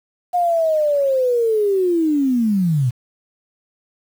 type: linear sweep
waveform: sine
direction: down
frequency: 720 to 115.7 Hz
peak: -14 dBFS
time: 0.33-2.91 s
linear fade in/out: 20 ms
effects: 7-bit